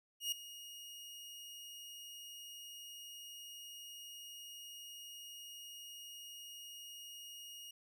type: tone with ADSR envelope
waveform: sawtooth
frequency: 2868 Hz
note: F7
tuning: 45 cents sharp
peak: -30 dBFS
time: 0.2-7.71 s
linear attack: 120 ms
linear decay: 5 ms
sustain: -16 dB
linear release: 5 ms
effects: none